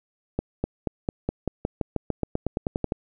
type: accelerating click train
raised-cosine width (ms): 2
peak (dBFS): -11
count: 18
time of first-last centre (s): 0.39-2.921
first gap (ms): 250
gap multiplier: 0.93
effects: none